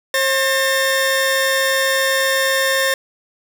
sawtooth tone pair together, 536 / 1807.9 Hz, C5 / A6, +42 / +46 cents, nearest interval octave + major sixth, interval 2104 cents, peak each -14 dBFS, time 0.14-2.94 s, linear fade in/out 2 ms, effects none

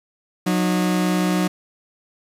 40% pulse tone pair together, 182.3 / 306.6 Hz, F#3 / D#4, -25 / -25 cents, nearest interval major sixth, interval 900 cents, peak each -18 / -22 dBFS, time 0.46-1.48 s, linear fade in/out 10 ms, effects resampled to 32000 Hz + 8-bit

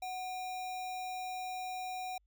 sine tone with sample-and-hold, 740 Hz, F#5, in tune, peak -37 dBFS, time 0.02-2.18 s, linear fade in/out 5 ms, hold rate 3150 Hz, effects added 50 Hz sine -69 dBFS peak until 2.26 s

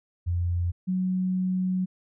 sine tone pair in turn, 87.31 / 185 Hz, F2 / F#3, 0 / 0 cents, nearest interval octave + minor second, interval 1300 cents, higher second, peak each -23 / -23 dBFS, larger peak neither, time 0.26-0.72 / 0.87-1.86 s, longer second, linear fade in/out 20 ms, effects none

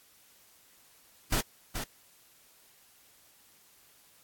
pink noise with echo, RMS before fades -27 dBFS, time 1.32-1.41 s, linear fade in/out 5 ms, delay 430 ms, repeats 1, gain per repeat -8 dB, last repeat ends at 1.84 s, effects white hiss -61 dBFS RMS until 4.23 s + AAC 64 kbps

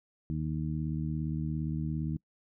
harmonic tone, 77.4 Hz, D#2, 9 cents flat, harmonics 1 / 2 / 3 / 4, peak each -38 / -32 / -38 / -40 dBFS, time 0.3-2.17 s, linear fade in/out 0 ms, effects noise-tail reverb RT60 0.1 s tail -26 dB re dry

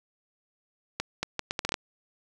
accelerating click train, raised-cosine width 0.2 ms, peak -11 dBFS, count 9, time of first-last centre 1-1.742 s, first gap 230 ms, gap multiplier 0.71, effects 8-bit

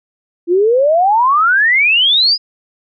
sine exponential sweep, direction up, 333.1 to 5070 Hz, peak -8 dBFS, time 0.47-2.38 s, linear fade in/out 50 ms, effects none

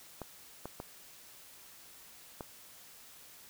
clicks, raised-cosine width 1 ms, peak -26 dBFS, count 4, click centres 0.217 / 0.656 / 0.801 / 2.408 s, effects white hiss -55 dBFS RMS until 3.49 s

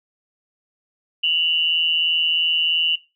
sine tone pair together, 2782 / 2945 Hz, F7 / F#7, -7 / -9 cents, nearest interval minor second, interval 98 cents, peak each -20 / -18 dBFS, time 1.23-2.96 s, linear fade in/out 10 ms, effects noise-tail reverb RT60 0.3 s tail -22 dB re dry

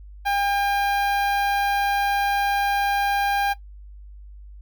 sawtooth tone with notch filter, 803 Hz, G5, 41 cents sharp, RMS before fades -22 dBFS, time 0.25-3.54 s, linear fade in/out 20 ms, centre 7700 Hz, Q 0.5, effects noise-tail reverb RT60 0.1 s tail -17 dB re dry + added 50 Hz sine -39 dBFS peak until 4.61 s

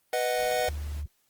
square chord, B major, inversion none, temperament equal, 493.9 / 622.3 / 740 Hz, B4 / D#5 / F#5, 0 / 0 / 0 cents, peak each -30 dBFS, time 0.13-0.69 s, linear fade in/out 2 ms
pink noise, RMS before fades -49 dBFS, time 0.34-1.04 s, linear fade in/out 50 ms
sine tone, 73.42 Hz, D2, in tune, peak -31 dBFS, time 0.68-1.06 s, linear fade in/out 5 ms
effects white hiss -70 dBFS RMS until 1.29 s + Opus 32 kbps

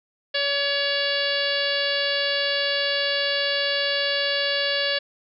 harmonic tone with a mistuned harmonic, 565 Hz, C#5, 33 cents sharp, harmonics 1 / 2 / 3 / 4 / 5 / 6 / 7 / 8 / 9, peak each -27 / -39 / -27 / -34 / -29 / -29 / -32 / -29 / -39 dBFS, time 0.34-4.99 s, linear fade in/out 10 ms, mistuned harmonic 2, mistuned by +22 cents, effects none

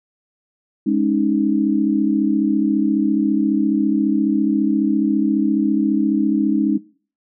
sine chord, Ab suspended fourth, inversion none, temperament just, 207.7 / 276.9 / 311.5 Hz, Ab3 / Db4 / Eb4, 0 / -2 / +2 cents, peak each -19 dBFS, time 0.86-6.78 s, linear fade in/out 10 ms, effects noise-tail reverb RT60 0.4 s tail -19 dB re dry

